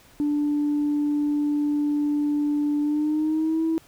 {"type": "tone with pitch glide", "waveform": "sine", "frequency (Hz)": [293.7, 324], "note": ["D4", "E4"], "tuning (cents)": [0, -30], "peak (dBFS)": -19, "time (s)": [0.2, 3.78], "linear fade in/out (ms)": 0, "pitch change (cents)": 170, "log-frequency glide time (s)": [2.81, 3.63], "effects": ["tanh soft clip ceiling -17 dBFS", "pink hiss -54 dBFS RMS until 3.87 s"]}